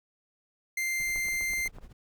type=tone; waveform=45% pulse; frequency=2093 Hz; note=C7; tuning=in tune; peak=-28 dBFS; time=0.77-1.68 s; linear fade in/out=5 ms
type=noise with tremolo; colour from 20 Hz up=brown; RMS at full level=-43 dBFS; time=0.99-1.93 s; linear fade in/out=10 ms; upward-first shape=triangle; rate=12 Hz; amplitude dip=95%
type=click train; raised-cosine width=1 ms; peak=-32 dBFS; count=6; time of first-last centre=1.16-1.785 s; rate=8 Hz
effects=none